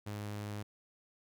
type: tone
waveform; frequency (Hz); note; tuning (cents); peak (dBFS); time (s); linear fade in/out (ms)
sawtooth; 103.83; G#2; 0; -35; 0.06-0.63; 10
effects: none